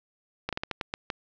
slowing click train, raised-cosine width 0.3 ms, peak -14 dBFS, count 8, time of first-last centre 0.49-1.102 s, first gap 37 ms, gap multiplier 1.28, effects resampled to 16000 Hz + 7-bit

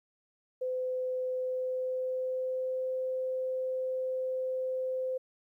sine tone with pitch glide, 510 to 516.2 Hz, C5 to C5, -44 to -23 cents, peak -30 dBFS, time 0.61-5.18 s, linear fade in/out 10 ms, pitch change +21 cents, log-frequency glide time 1.32-2.9 s, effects 12-bit

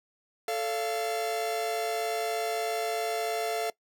45% pulse tone cluster, 440.4 / 569 / 689 Hz, A4 / C#5 / F5, +2 / +45 / -24 cents, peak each -32 / -40 / -31 dBFS, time 0.48-3.7 s, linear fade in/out 2 ms, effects noise-tail reverb RT60 0.1 s tail -21 dB re dry

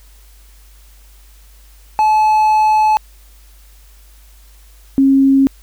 triangle / sine tone pair in turn, 861 / 271.2 Hz, A5 / C#4, -38 / -38 cents, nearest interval octave + minor sixth, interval 2000 cents, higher first, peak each -7 dBFS, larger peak neither, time 1.99-2.97 / 4.98-5.47 s, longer first, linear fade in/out 0 ms, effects added 50 Hz sine -41 dBFS peak until 5.62 s + white hiss -50 dBFS RMS until 5.62 s

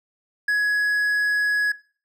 triangle tone, 1677 Hz, G#6, 16 cents sharp, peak -16 dBFS, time 0.48-1.72 s, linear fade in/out 5 ms, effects noise-tail reverb RT60 0.4 s tail -19 dB re dry

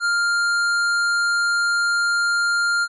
triangle tone with hard clipping, 1400 Hz, F6, 4 cents sharp, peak -19 dBFS, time 0-2.88 s, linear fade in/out 50 ms, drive 15 dB, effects resampled to 24000 Hz

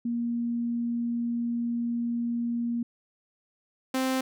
sine / sawtooth tone pair in turn, 236.1 / 261.3 Hz, A#3 / C4, +22 / -2 cents, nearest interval major second, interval 176 cents, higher second, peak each -26 / -21 dBFS, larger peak second, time 0.05-2.83 / 3.94-4.21 s, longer first, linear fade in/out 5 ms, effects none

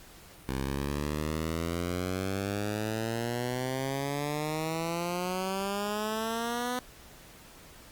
10% pulse exponential sweep, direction up, 65.41 to 251.1 Hz, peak -22 dBFS, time 0.49-6.79 s, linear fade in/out 0 ms, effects pink hiss -52 dBFS RMS until 7.91 s + Opus 48 kbps

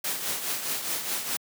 white noise with tremolo, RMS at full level -28 dBFS, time 0.04-1.37 s, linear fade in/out 5 ms, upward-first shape triangle, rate 4.8 Hz, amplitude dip 60%, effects high-pass 150 Hz 12 dB/octave

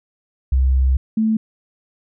sine tone pair in turn, 65.4 / 220 Hz, C2 / A3, 0 / 0 cents, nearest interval octave + major sixth, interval 2100 cents, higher second, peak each -12 / -14 dBFS, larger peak first, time 0.52-0.97 / 1.17-1.37 s, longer first, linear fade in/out 5 ms, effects none

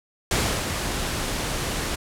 pink noise with ADSR envelope, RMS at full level -21 dBFS, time 0.31-1.96 s, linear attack 3 ms, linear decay 310 ms, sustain -6 dB, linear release 13 ms, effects low-pass 11000 Hz 12 dB/octave

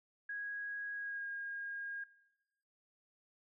sine tone with pitch glide, 1652 to 1625.5 Hz, G#6 to G#6, -10 to -38 cents, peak -39 dBFS, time 0.29-2.04 s, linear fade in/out 5 ms, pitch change -28 cents, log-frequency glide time 0.97-1.26 s, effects noise-tail reverb RT60 0.9 s tail -20 dB re dry

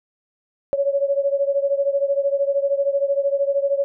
sine beating tone pair, 554.4 / 567.4 Hz, C#5 / C#5, 0 / +40 cents, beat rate 13 Hz, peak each -19 / -22 dBFS, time 0.73-3.84 s, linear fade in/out 0 ms, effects none

